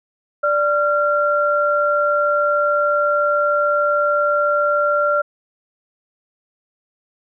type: tone pair together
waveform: sine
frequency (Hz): 587.3 / 1376.8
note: D5 / F6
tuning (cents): 0 / -25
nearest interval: octave + minor third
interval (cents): 1475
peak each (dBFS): -17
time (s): 0.43-5.22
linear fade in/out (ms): 10
effects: none